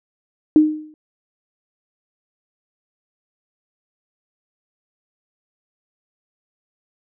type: tone with exponential decay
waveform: sine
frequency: 307.3 Hz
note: D#4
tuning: 21 cents flat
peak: -5 dBFS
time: 0.56-0.94 s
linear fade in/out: 1 ms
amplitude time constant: 82 ms
effects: none